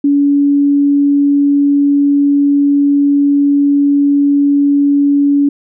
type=tone; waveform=sine; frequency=284.3 Hz; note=C#4; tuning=44 cents sharp; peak=-7 dBFS; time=0.04-5.49 s; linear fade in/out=5 ms; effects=none